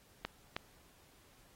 clicks, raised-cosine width 0.3 ms, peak -20 dBFS, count 2, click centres 0.25 / 0.565 s, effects pink hiss -65 dBFS RMS until 1.55 s + AAC 48 kbps

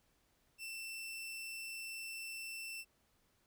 sawtooth tone, 2679 Hz, E7, 27 cents sharp, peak -40 dBFS, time 0.58-2.85 s, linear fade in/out 50 ms, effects pink hiss -75 dBFS RMS until 3.46 s

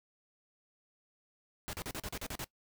pink noise bursts, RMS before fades -40 dBFS, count 9, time 1.68-2.443 s, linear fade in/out 0 ms, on 51 ms, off 38 ms, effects noise-tail reverb RT60 0.1 s tail -20 dB re dry

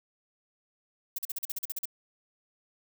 violet noise bursts, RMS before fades -33 dBFS, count 11, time 1.16-1.855 s, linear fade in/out 5 ms, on 25 ms, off 42 ms, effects none

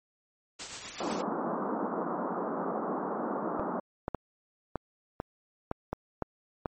white noise with tremolo, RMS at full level -37 dBFS, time 0.59-1.22 s, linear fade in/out 10 ms, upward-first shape triangle, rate 8.1 Hz, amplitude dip 55%
pink band-pass noise, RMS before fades -33 dBFS, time 1-3.8 s, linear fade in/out 5 ms, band 190 to 1300 Hz, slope 48 dB/octave
clicks, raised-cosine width 1 ms, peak -17 dBFS, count 9, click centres 3.596 / 4.081 / 4.147 / 4.757 / 5.201 / 5.714 / 5.93 / 6.223 / 6.658 s
effects MP3 32 kbps

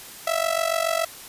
sawtooth tone with amplitude modulation, 659 Hz, E5, 1 cent flat, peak -14 dBFS, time 0.27-1.05 s, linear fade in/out 5 ms, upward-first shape sine, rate 47.1 Hz, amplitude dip 85%, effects white hiss -41 dBFS RMS until 1.28 s + resampled to 32000 Hz

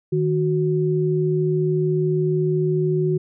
sine tone pair together, 155.19 / 369.1 Hz, D#3 / F#4, -4 / -4 cents, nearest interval octave + minor third, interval 1500 cents, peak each -20 dBFS, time 0.12-3.18 s, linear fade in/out 10 ms, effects none

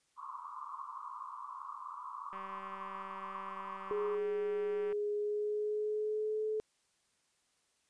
pink band-pass noise, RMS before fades -45 dBFS, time 0.16-4.19 s, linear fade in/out 50 ms, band 990 to 1200 Hz, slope 96 dB/octave
click train, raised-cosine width 0.5 ms, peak -35 dBFS, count 502, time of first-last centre 2.33-4.926 s, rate 193 Hz
sine tone with pitch glide, 415.3 to 432.2 Hz, G#4 to A4, 0 to -31 cents, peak -32 dBFS, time 3.91-6.6 s, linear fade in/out 0 ms, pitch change +69 cents, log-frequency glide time 5.13-6.47 s
effects white hiss -75 dBFS RMS until 7.89 s + resampled to 22050 Hz

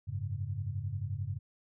sine chord, F# suspended second, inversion none, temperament equal, 92.5 / 103.83 / 138.59 Hz, F#2 / G#2 / C#3, 0 / 0 / 0 cents, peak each -38 / -36 / -40 dBFS, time 0.07-1.39 s, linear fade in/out 20 ms, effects none

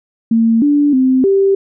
sine tone with pitch steps, 227.3 / 290.6 / 259.7 / 391.5 Hz, A#3 / D4 / C4 / G4, -43 / -18 / -13 / -2 cents, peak -8 dBFS, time 0.31-1.55 s, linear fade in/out 5 ms, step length 310 ms, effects none

